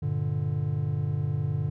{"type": "chord", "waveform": "triangle", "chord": "G minor", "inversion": "none", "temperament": "just", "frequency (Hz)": [98, 117.6, 147], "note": ["G2", "Bb2", "D3"], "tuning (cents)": [0, 16, 2], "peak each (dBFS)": [-29, -29, -26], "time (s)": [0.02, 1.7], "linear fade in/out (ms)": 10, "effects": []}